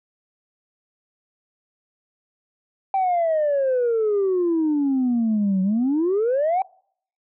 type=exponential two-way sweep; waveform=sine; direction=down then up; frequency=784 to 185 to 784 Hz; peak=-16 dBFS; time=2.94-6.62 s; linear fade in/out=2 ms; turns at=5.62 s; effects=noise-tail reverb RT60 0.6 s tail -26 dB re dry + tanh soft clip ceiling -15 dBFS